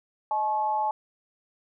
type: tone with amplitude modulation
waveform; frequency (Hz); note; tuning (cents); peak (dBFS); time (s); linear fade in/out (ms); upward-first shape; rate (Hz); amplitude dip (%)
sine; 857; A5; -46; -20; 0.31-0.91; 2; sine; 234; 70
effects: none